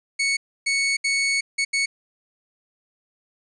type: tone bursts at uneven times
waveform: sawtooth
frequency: 2217 Hz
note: C#7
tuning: in tune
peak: -16 dBFS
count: 5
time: 0.19-0.37 / 0.66-0.97 / 1.04-1.41 / 1.58-1.65 / 1.73-1.86 s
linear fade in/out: 10 ms
effects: resampled to 22050 Hz + 9-bit